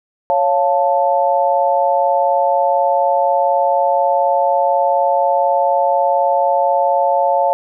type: chord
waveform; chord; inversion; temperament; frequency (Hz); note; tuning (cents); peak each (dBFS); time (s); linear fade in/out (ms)
sine; Db augmented; none; equal; 554.4 / 698.5 / 880; Db5 / F5 / A5; 0 / 0 / 0; -16; 0.3-7.53; 0
effects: none